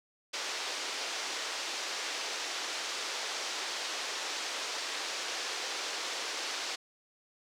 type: band-pass noise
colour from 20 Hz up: white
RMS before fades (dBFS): -37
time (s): 0.33-6.76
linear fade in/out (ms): 10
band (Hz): 350 to 6000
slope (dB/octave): 24
effects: none